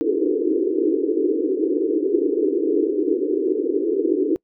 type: band-pass noise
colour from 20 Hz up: pink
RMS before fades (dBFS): -20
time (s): 0.01-4.36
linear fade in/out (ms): 0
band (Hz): 290 to 460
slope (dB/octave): 96
effects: noise-tail reverb RT60 0.1 s tail -26 dB re dry